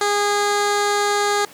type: tone with low-pass filter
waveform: 15% pulse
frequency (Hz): 410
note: G#4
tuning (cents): -22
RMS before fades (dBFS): -19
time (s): 0.01-1.45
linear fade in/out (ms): 2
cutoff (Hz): 8100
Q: 1.3
effects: pink hiss -43 dBFS RMS until 1.53 s + high-pass 200 Hz 12 dB/octave